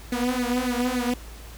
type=tone with flanger; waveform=sawtooth; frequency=247.5 Hz; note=B3; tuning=4 cents sharp; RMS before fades=-25 dBFS; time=0.12-1.14 s; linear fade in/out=5 ms; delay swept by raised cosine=0.45 to 4.45 ms; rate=3.5 Hz; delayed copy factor=+0.95; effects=added 55 Hz sine -40 dBFS peak until 1.57 s + pink hiss -46 dBFS RMS until 1.57 s